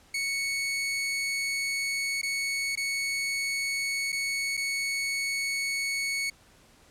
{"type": "tone with dropouts", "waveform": "sawtooth", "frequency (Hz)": 2217, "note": "C#7", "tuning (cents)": 0, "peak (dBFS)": -24, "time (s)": [0.14, 6.3], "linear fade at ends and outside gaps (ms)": 5, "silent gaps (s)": [[2.216, 2.23], [2.755, 2.773], [4.121, 4.126], [4.57, 4.574]], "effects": ["pink hiss -58 dBFS RMS until 6.9 s", "low-pass 11000 Hz 12 dB/octave"]}